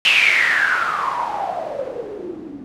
blue noise with low-pass filter sweep, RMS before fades -20 dBFS, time 0.05-2.64 s, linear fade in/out 0 ms, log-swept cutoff 2800 to 260 Hz, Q 9.6, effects none

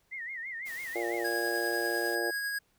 sine tone with vibrato, 1975.5 Hz, B6, in tune, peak -36 dBFS, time 0.11-1.25 s, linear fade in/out 20 ms, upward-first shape sine, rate 6 Hz, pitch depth 150 cents each way
white noise, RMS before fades -48 dBFS, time 0.65-2.16 s, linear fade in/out 20 ms
harmonic tone, 116.6 Hz, A#2, 1 cent sharp, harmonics 3 / 4 / 5 / 6 / 7, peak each -34 / -36 / -38 / -40 / -41 dBFS, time 0.95-2.31 s, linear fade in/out 10 ms
square tone with tremolo, 1650 Hz, G#6, 12 cents flat, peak -31 dBFS, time 1.24-2.59 s, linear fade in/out 10 ms, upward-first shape sine, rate 10 Hz, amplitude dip 25%
effects pink hiss -71 dBFS RMS until 2.78 s

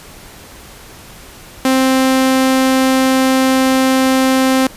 sawtooth tone, 262.4 Hz, C4, 5 cents sharp, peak -6 dBFS, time 1.65-4.67 s, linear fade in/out 2 ms, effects pink hiss -37 dBFS RMS until 4.76 s + resampled to 32000 Hz

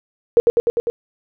sine tone with echo, 470.1 Hz, A#4, 15 cents sharp, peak -7 dBFS, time 0.37-0.4 s, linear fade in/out 0 ms, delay 100 ms, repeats 5, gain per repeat -2 dB, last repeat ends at 0.9 s, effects none

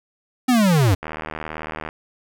square linear sweep, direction down, 261.6 to 86 Hz, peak -14 dBFS, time 0.48-0.95 s, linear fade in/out 10 ms
click train, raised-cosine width 0.5 ms, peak -14 dBFS, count 68, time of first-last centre 1.03-1.889 s, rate 78 Hz
effects 9-bit

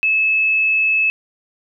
sine tone, 2600 Hz, E7, 24 cents flat, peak -13 dBFS, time 0.03-1.1 s, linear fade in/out 0 ms, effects none

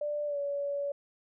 sine tone with pitch glide, 590 to 567.9 Hz, D5 to C#5, +8 to +42 cents, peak -30 dBFS, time 0.01-0.92 s, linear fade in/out 5 ms, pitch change -66 cents, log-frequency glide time 0.26-0.38 s, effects none

